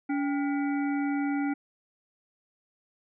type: harmonic tone with a mistuned harmonic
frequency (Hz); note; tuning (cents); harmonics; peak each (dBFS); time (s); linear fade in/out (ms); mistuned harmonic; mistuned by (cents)
284.5; C#4; +45; 1 / 3 / 5 / 7 / 8; -26 / -36 / -40 / -43 / -44; 0.09-1.54; 10; 3; -130
effects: none